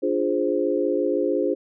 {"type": "chord", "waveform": "sine", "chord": "D half-diminished seventh", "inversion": "none", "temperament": "equal", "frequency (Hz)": [293.7, 349.2, 415.3, 523.3], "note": ["D4", "F4", "Ab4", "C5"], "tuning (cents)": [0, 0, 0, 0], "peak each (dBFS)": [-26, -25, -25, -25], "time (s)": [0.02, 1.55], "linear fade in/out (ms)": 20, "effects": []}